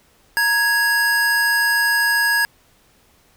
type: tone pair together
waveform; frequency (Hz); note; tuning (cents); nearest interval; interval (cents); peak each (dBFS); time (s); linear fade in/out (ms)
square; 924.3 / 1661.2; A#5 / G#6; -15 / 0; minor seventh; 1015; -26 / -16; 0.37-2.45; 0
effects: pink hiss -56 dBFS RMS until 3.36 s